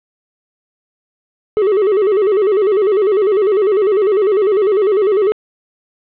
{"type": "tone with vibrato", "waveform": "triangle", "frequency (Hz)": 403.5, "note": "G#4", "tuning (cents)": -50, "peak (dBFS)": -8, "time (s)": [1.57, 5.32], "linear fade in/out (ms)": 0, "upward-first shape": "square", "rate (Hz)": 10, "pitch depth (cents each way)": 100, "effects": ["resampled to 8000 Hz", "7-bit"]}